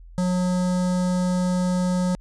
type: tone with notch filter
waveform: square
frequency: 181.3 Hz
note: F#3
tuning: 35 cents flat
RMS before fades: -22 dBFS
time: 0.18-2.15 s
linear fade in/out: 0 ms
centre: 2500 Hz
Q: 0.68
effects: added 42 Hz sine -41 dBFS peak until 2.2 s + resampled to 22050 Hz